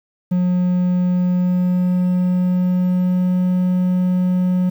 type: tone with pitch glide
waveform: triangle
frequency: 180 to 181.78 Hz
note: F#3 to F#3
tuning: -47 to -30 cents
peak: -12 dBFS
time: 0.31-4.7 s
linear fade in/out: 10 ms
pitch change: +17 cents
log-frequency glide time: 1.14-3.44 s
effects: 8-bit